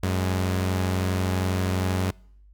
sawtooth tone pair together, 92.43 / 207.5 Hz, F#2 / G#3, -1 / -1 cents, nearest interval octave + major second, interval 1400 cents, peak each -19 / -28 dBFS, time 0.03-2.11 s, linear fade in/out 5 ms, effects noise-tail reverb RT60 0.7 s tail -26 dB re dry + added 50 Hz sine -49 dBFS peak until 2.53 s

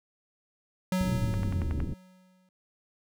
square tone with exponential decay, 185 Hz, F#3, in tune, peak -25 dBFS, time 0.92-2.49 s, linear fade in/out 2 ms, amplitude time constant 340 ms
pink low-pass noise, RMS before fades -33 dBFS, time 1-1.94 s, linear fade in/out 5 ms, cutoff 320 Hz, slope 24 dB/octave
sine linear sweep, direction down, 130 to 63 Hz, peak -29 dBFS, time 1.06-1.87 s, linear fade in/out 50 ms
click train, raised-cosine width 0.5 ms, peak -25 dBFS, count 6, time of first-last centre 1.34-1.803 s, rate 10.8 Hz
effects none

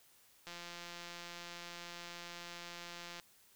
click train, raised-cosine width 0.2 ms, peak -30 dBFS, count 473, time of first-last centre 0.47-3.198 s, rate 173 Hz, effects white hiss -66 dBFS RMS until 3.55 s

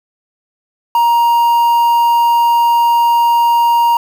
triangle tone with quantisation, 940 Hz, A#5, 14 cents sharp, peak -6 dBFS, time 0.95-3.97 s, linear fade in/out 2 ms, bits 5, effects none

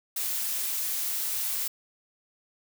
blue noise, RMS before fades -30 dBFS, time 0.16-1.68 s, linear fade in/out 5 ms, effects none

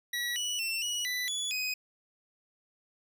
25% pulse tone with pitch steps, 1930 / 2945 / 2698 / 2921 / 1986 / 3417 / 2509 Hz, B6 / F#7 / E7 / F#7 / B6 / G#7 / D#7, -40 / -9 / +40 / -23 / +9 / +49 / +14 cents, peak -27 dBFS, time 0.13-1.74 s, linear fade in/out 5 ms, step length 230 ms, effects none

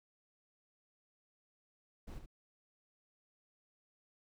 brown noise with echo, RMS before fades -45 dBFS, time 2.07-2.19 s, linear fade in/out 10 ms, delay 71 ms, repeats 1, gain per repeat -7 dB, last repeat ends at 2.261 s, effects none

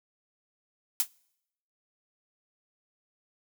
blue noise with exponential decay, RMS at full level -20 dBFS, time 1-1.08 s, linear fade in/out 1 ms, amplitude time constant 17 ms, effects noise-tail reverb RT60 0.8 s tail -26 dB re dry

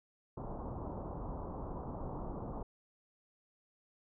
pink low-pass noise, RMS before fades -42 dBFS, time 0.37-2.63 s, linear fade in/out 5 ms, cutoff 1100 Hz, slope 48 dB/octave, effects none

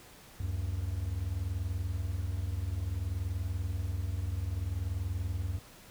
triangle tone pair together, 73.42 / 94 Hz, D2 / F#2, 0 / +28 cents, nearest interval major third, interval 428 cents, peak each -34 / -31 dBFS, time 0.4-5.59 s, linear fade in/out 5 ms, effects pink hiss -54 dBFS RMS until 5.9 s

